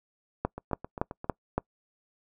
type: two click trains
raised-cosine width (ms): 1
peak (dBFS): -23 / -12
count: 6 / 5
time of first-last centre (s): 0.58-1.244 / 0.45-1.58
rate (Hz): 7.53 / 3.54
effects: noise-tail reverb RT60 0.1 s tail -25 dB re dry